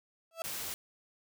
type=tone with exponential growth; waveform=35% pulse; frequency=659.3 Hz; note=E5; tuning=in tune; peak=-30 dBFS; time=0.31-0.42 s; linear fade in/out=1 ms; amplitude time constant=23 ms
type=noise; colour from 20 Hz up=white; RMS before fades=-39 dBFS; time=0.44-0.74 s; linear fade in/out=0 ms
effects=none